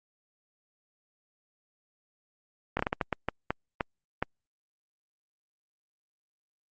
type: slowing click train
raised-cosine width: 0.5 ms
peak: -12 dBFS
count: 11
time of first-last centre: 2.77-4.226 s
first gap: 23 ms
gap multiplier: 1.38
effects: Opus 48 kbps